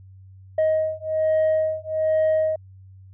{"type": "beating tone pair", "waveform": "sine", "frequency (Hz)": [628, 629.2], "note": ["D#5", "D#5"], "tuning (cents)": [16, 19], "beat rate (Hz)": 1.2, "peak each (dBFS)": -20, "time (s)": [0.58, 2.56], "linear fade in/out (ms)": 5, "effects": ["tanh soft clip ceiling -15 dBFS", "added 95 Hz sine -43 dBFS peak until 3.13 s"]}